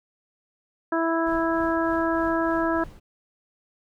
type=harmonic tone; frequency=329.3 Hz; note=E4; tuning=2 cents flat; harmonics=1 / 2 / 3 / 4 / 5; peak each=-24 / -27 / -29 / -30 / -31 dBFS; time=0.92-2.84 s; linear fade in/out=5 ms
type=noise with tremolo; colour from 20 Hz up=brown; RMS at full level=-40 dBFS; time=1.26-3 s; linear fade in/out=10 ms; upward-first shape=triangle; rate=3.3 Hz; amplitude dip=60%
effects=none